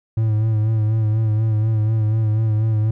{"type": "tone with vibrato", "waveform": "triangle", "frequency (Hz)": 109.2, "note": "A2", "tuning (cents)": -13, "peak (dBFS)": -13, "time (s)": [0.17, 2.91], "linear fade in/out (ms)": 5, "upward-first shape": "sine", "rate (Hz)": 4.1, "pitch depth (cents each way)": 41, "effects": []}